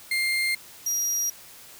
35% pulse tone pair in turn, 2110 / 5718 Hz, C7 / F8, +14 / +40 cents, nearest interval octave + perfect fourth, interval 1726 cents, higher second, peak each -21 dBFS, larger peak neither, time 0.11-0.55 / 0.86-1.3 s, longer neither, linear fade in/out 5 ms, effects white hiss -47 dBFS RMS until 1.79 s

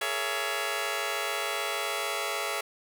10% pulse chord, A# half-diminished seventh, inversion third, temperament just, 419.5 / 466.2 / 559.4 / 671.3 Hz, G#4 / A#4 / C#5 / E5, +17 / 0 / +16 / +31 cents, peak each -26 / -30 / -26 / -25 dBFS, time 0.01-2.61 s, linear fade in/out 5 ms, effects none

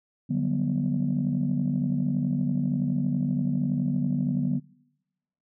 sine chord, G major seventh, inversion second, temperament just, 147 / 183.75 / 196 / 245 Hz, D3 / F#3 / G3 / B3, +2 / -12 / 0 / -14 cents, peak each -27 / -29 / -31 / -26 dBFS, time 0.29-4.6 s, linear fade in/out 20 ms, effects noise-tail reverb RT60 1.0 s tail -26 dB re dry + tanh soft clip ceiling -16 dBFS

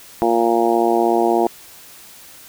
harmonic tone, 116.5 Hz, A#2, 1 cent flat, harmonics 2 / 3 / 4 / 5 / 6 / 7 / 8, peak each -24 / -17 / -22 / -27 / -19 / -22 / -26 dBFS, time 0.22-1.47 s, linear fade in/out 0 ms, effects white hiss -42 dBFS RMS until 2.48 s

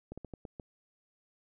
slowing click train, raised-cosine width 2 ms, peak -29 dBFS, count 6, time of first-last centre 0.12-0.598 s, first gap 56 ms, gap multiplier 1.27, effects none

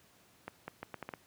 accelerating click train, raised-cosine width 0.5 ms, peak -25 dBFS, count 7, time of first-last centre 0.48-1.138 s, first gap 200 ms, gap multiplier 0.75, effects pink hiss -64 dBFS RMS until 1.26 s + high-pass 100 Hz 12 dB/octave

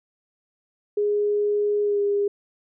sine tone with pitch glide, 414 to 405.9 Hz, G#4 to G#4, -5 to -40 cents, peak -19 dBFS, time 0.97-2.28 s, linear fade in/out 5 ms, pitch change -35 cents, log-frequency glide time 1.83-2 s, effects none

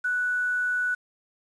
sine tone with quantisation, 1480 Hz, F#6, in tune, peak -23 dBFS, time 0.04-0.95 s, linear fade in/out 10 ms, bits 8, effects resampled to 22050 Hz

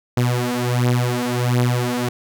sawtooth beating tone pair, 122.1 / 123.5 Hz, B2 / B2, -19 / 0 cents, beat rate 1.4 Hz, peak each -16 dBFS, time 0.17-2.09 s, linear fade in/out 5 ms, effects none

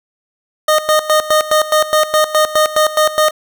25% pulse tone with tremolo, 616 Hz, D#5, 17 cents flat, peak -5 dBFS, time 0.68-3.31 s, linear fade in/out 5 ms, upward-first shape square, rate 4.8 Hz, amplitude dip 80%, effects none

